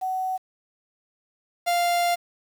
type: tone pair in turn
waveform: sine / 45% pulse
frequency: 750 / 697 Hz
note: F#5 / F5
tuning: +23 / -4 cents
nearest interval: minor second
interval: 127 cents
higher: first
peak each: -24 / -20 dBFS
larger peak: second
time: 0.01-0.38 / 1.66-2.16 s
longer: second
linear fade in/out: 20 ms
effects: 8-bit